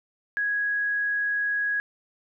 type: tone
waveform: sine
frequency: 1661.2 Hz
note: G#6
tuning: in tune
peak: -23 dBFS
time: 0.37-1.8 s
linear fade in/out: 0 ms
effects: none